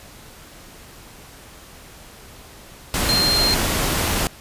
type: tone in noise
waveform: sine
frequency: 4186 Hz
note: C8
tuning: in tune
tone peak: -17 dBFS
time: 3.09-3.54 s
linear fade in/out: 0 ms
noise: pink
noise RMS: -21 dBFS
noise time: 2.94-4.27 s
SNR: +1 dB
effects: pink hiss -43 dBFS RMS until 4.4 s + resampled to 32000 Hz